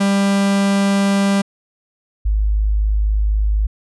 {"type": "tone pair in turn", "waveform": ["45% pulse", "sine"], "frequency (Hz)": [198.1, 52.03], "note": ["G3", "G#1"], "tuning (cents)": [18, 4], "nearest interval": "octave + major seventh", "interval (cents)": 2314, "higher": "first", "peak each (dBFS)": -13, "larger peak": "neither", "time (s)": [[0, 1.42], [2.25, 3.67]], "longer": "neither", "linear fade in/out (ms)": 10, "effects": ["resampled to 24000 Hz"]}